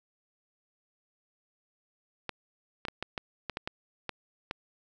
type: clicks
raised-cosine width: 0.3 ms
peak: -17 dBFS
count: 10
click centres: 2.293 / 2.852 / 2.884 / 3.026 / 3.178 / 3.497 / 3.571 / 3.675 / 4.093 / 4.511 s
effects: none